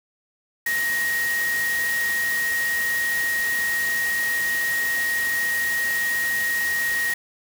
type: tone in noise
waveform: sine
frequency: 1880 Hz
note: A#6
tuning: 14 cents sharp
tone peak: -21 dBFS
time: 0.66-7.14 s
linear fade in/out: 5 ms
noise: white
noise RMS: -31 dBFS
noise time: 0.66-7.14 s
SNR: +7 dB
effects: none